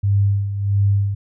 sine tone with tremolo, 100 Hz, G2, 35 cents sharp, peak -12 dBFS, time 0.03-1.15 s, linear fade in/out 10 ms, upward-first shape sine, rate 1.5 Hz, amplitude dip 65%, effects none

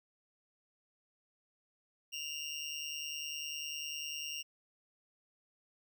25% pulse tone with amplitude modulation, 2800 Hz, F7, 4 cents sharp, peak -32 dBFS, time 2.12-4.43 s, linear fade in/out 20 ms, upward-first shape sine, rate 150 Hz, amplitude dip 65%, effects none

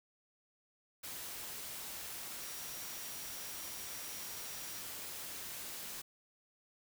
sine tone in noise, 5690 Hz, F8, 31 cents sharp, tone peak -53 dBFS, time 2.41-4.81 s, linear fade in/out 10 ms, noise white, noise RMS -45 dBFS, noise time 1.03-6.02 s, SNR -11 dB, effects none

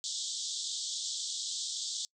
pink band-pass noise, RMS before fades -37 dBFS, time 0.04-2.05 s, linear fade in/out 0 ms, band 3300 to 8100 Hz, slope 96 dB/octave, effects noise-tail reverb RT60 0.1 s tail -26 dB re dry

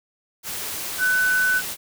sine tone in noise, 1500 Hz, F#6, 23 cents sharp, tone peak -17 dBFS, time 0.98-1.62 s, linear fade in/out 50 ms, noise white, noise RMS -30 dBFS, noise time 0.43-1.77 s, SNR +10 dB, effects none

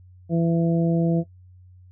harmonic tone, 167.1 Hz, E3, 24 cents sharp, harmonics 1 / 2 / 3 / 4, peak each -19 / -25 / -29 / -31 dBFS, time 0.29-1.24 s, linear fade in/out 50 ms, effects noise-tail reverb RT60 0.1 s tail -18 dB re dry + added 91 Hz sine -46 dBFS peak until 1.91 s

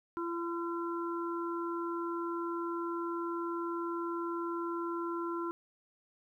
harmonic tone, 340 Hz, F4, 46 cents flat, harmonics 1 / 3 / 4, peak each -35 / -40 / -41 dBFS, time 0.17-5.51 s, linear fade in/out 0 ms, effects 12-bit

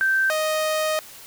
sine / sawtooth tone pair in turn, 1559 / 622.8 Hz, G6 / D#5, -10 / +2 cents, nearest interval octave + major third, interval 1588 cents, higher first, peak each -17 dBFS, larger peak neither, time 0.01-0.3 / 0.3-0.99 s, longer second, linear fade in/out 0 ms, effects white hiss -43 dBFS RMS until 1.26 s

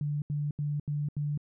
sine tone bursts, 146.83 Hz, D3, in tune, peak -28 dBFS, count 5, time 0.01-1.376 s, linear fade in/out 2 ms, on 210 ms, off 79 ms, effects none

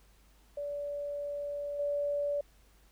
sine tone with level steps, 577 Hz, D5, 31 cents flat, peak -34 / -29 dBFS, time 0.57-2.41 s, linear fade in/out 5 ms, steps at 1.79 s, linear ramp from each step 5 ms, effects added 50 Hz sine -61 dBFS peak until 2.91 s + pink hiss -66 dBFS RMS until 2.91 s

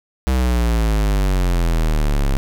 square exponential sweep, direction down, 66 to 33.45 Hz, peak -15 dBFS, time 0.27-2.37 s, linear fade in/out 0 ms, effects none

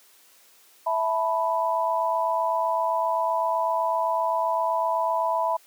sine chord, E suspended fourth, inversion none, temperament equal, 659.3 / 880 / 987.8 Hz, E5 / A5 / B5, 0 / 0 / 0 cents, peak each -26 / -29 / -24 dBFS, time 0.86-5.57 s, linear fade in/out 10 ms, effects white hiss -56 dBFS RMS until 5.66 s + high-pass 300 Hz 12 dB/octave

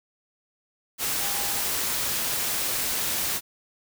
sine tone in noise, 807 Hz, G#5, 50 cents flat, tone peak -38 dBFS, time 1.19-1.63 s, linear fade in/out 50 ms, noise white, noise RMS -27 dBFS, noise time 0.98-3.41 s, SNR -14 dB, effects none

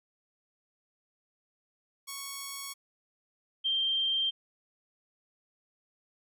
5% pulse / sine tone pair in turn, 1108.7 / 3162 Hz, C#6 / G7, 0 / +14 cents, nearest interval octave + tritone, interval 1814 cents, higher second, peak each -26 dBFS, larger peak neither, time 2.07-2.74 / 3.64-4.31 s, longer neither, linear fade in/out 20 ms, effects none

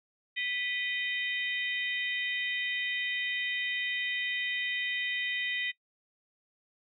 harmonic tone with a mistuned harmonic, 617 Hz, D#5, 15 cents flat, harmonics 3 / 4 / 5 / 6, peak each -33 / -35 / -37 / -39 dBFS, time 0.36-5.72 s, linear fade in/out 20 ms, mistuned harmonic 3, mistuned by +110 cents, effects noise-tail reverb RT60 0.1 s tail -22 dB re dry

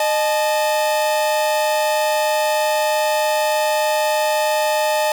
45% pulse tone pair together, 612.4 / 866 Hz, D#5 / A5, -28 / -28 cents, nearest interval tritone, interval 600 cents, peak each -18 / -20 dBFS, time 0-5.12 s, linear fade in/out 2 ms, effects 9-bit

